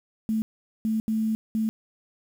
sine tone bursts at uneven times, 220 Hz, A3, in tune, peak -22 dBFS, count 4, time 0.29-0.42 / 0.85-1 / 1.08-1.35 / 1.55-1.69 s, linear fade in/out 0 ms, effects 8-bit

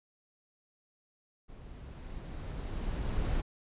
brown noise with level ramp, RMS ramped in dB -49 to -30 dBFS, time 1.48-3.42 s, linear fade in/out 20 ms, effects resampled to 8000 Hz

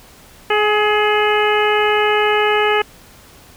harmonic tone with a mistuned harmonic, 422.1 Hz, G#4, 28 cents sharp, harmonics 1 / 2 / 3 / 4 / 5 / 6 / 7, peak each -16 / -19 / -21 / -22 / -23 / -24 / -24 dBFS, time 0.5-2.82 s, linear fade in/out 5 ms, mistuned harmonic 2, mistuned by -15 cents, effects pink hiss -44 dBFS RMS until 3.56 s

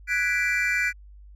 triangle chord, G# half-diminished seventh, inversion third, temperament equal, 1480 / 1661.2 / 1975.5 / 2349 Hz, F#6 / G#6 / B6 / D7, 0 / 0 / 0 / 0 cents, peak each -26 / -29 / -25 / -24 dBFS, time 0.07-0.93 s, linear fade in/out 50 ms, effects added 50 Hz sine -44 dBFS peak until 1.35 s

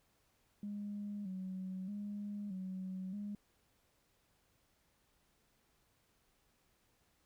sine tone with vibrato, 196 Hz, G3, in tune, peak -39 dBFS, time 0.63-3.35 s, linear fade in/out 2 ms, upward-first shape square, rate 0.8 Hz, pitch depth 79 cents each way, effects tanh soft clip ceiling -35 dBFS + pink hiss -75 dBFS RMS until 7.25 s

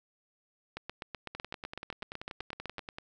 two click trains, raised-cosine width 0.3 ms, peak -24 / -22 dBFS, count 18 / 17, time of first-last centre 1.35-2.985 / 0.77-2.783 s, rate 10.4 / 7.95 Hz, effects none

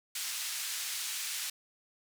white band-pass noise, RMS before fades -37 dBFS, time 0.15-1.5 s, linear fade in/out 5 ms, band 1800 to 9500 Hz, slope 12 dB/octave, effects none

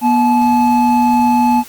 triangle tone pair together, 241.9 / 862 Hz, B3 / A5, -36 / -36 cents, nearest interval octave + minor seventh, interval 2200 cents, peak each -10 dBFS, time 0.01-1.64 s, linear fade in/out 50 ms, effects white hiss -37 dBFS RMS until 1.68 s + Opus 24 kbps

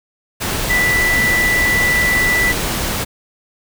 sine tone in noise, 1975.5 Hz, B6, in tune, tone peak -13 dBFS, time 0.69-2.53 s, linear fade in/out 20 ms, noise pink, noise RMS -20 dBFS, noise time 0.4-3.05 s, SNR +4 dB, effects none

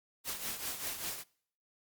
white noise with tremolo, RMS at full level -36 dBFS, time 0.24-1.24 s, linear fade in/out 50 ms, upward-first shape triangle, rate 5.1 Hz, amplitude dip 70%, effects noise-tail reverb RT60 0.6 s tail -24 dB re dry + Opus 48 kbps

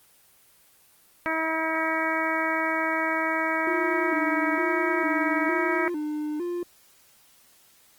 harmonic tone, 320.9 Hz, E4, 46 cents flat, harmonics 1 / 2 / 3 / 4 / 5 / 6 / 7, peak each -31 / -31 / -31 / -31 / -31 / -31 / -31 dBFS, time 1.26-5.88 s, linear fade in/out 0 ms
triangle tone with vibrato, 325 Hz, E4, 24 cents flat, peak -25 dBFS, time 3.67-6.63 s, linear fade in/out 2 ms, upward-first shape square, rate 1.1 Hz, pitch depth 130 cents each way
effects white hiss -58 dBFS RMS until 7.98 s + Opus 24 kbps

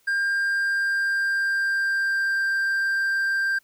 triangle tone with pitch glide, 1600 to 1581.6 Hz, G6 to G6, +35 to +15 cents, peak -19 dBFS, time 0.07-3.59 s, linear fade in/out 10 ms, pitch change -20 cents, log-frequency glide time 0.21-2.44 s, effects white hiss -63 dBFS RMS until 3.63 s

